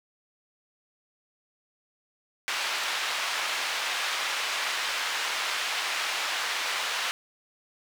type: band-pass noise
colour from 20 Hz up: white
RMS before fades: -30 dBFS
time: 2.48-7.11 s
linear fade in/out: 0 ms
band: 850 to 3400 Hz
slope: 12 dB/octave
effects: none